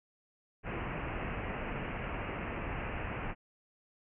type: low-pass noise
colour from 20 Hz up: pink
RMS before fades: -38 dBFS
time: 0.63-3.35 s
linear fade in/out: 50 ms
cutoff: 2800 Hz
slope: 96 dB/octave
effects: none